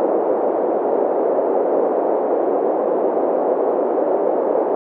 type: band-pass noise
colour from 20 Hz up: white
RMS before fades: -18 dBFS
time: 0-4.75 s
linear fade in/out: 0 ms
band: 360 to 610 Hz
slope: 24 dB/octave
effects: none

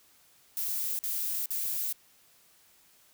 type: noise bursts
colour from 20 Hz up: violet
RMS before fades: -32 dBFS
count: 3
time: 0.57-1.926 s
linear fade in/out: 0 ms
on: 420 ms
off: 48 ms
effects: white hiss -62 dBFS RMS until 3.13 s

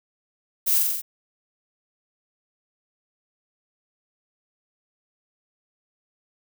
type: noise with echo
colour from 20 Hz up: violet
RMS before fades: -21 dBFS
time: 0.66-0.79 s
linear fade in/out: 20 ms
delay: 46 ms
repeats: 5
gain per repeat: -2 dB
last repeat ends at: 1.02 s
effects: none

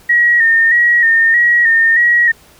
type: tone with vibrato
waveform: sine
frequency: 1864.7 Hz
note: A#6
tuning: in tune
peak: -7 dBFS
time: 0.09-2.32 s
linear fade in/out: 10 ms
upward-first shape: square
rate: 1.6 Hz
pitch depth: 39 cents each way
effects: pink hiss -45 dBFS RMS until 2.59 s

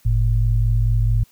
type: tone pair together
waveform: sine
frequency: 47.21 / 111.8 Hz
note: F#1 / A2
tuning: +36 / +28 cents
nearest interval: octave + minor third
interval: 1492 cents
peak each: -17 dBFS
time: 0.05-1.24 s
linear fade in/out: 10 ms
effects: white hiss -56 dBFS RMS until 1.31 s

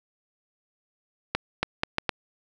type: accelerating click train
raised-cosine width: 0.3 ms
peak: -7 dBFS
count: 5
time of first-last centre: 1.35-2.093 s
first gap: 280 ms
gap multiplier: 0.73
effects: none

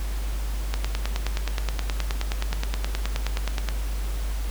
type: click train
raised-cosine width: 0.2 ms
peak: -10 dBFS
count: 29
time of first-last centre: 0.74-3.687 s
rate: 9.5 Hz
effects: added 50 Hz sine -25 dBFS peak until 4.5 s + pink hiss -40 dBFS RMS until 4.5 s

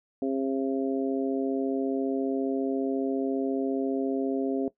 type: harmonic tone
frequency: 134.6 Hz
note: C3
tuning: 49 cents sharp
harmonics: 2 / 3 / 4 / 5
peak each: -27 / -31 / -35 / -37 dBFS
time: 0.22-4.68 s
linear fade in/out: 2 ms
effects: noise-tail reverb RT60 0.1 s tail -18 dB re dry

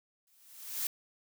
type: noise with exponential growth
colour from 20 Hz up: blue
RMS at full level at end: -31 dBFS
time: 0.27-0.87 s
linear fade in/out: 2 ms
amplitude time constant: 130 ms
effects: none

